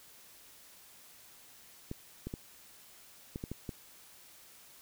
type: clicks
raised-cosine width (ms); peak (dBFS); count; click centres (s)
3; -25; 7; 1.914 / 2.27 / 2.339 / 3.359 / 3.439 / 3.516 / 3.692
effects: white hiss -57 dBFS RMS until 4.81 s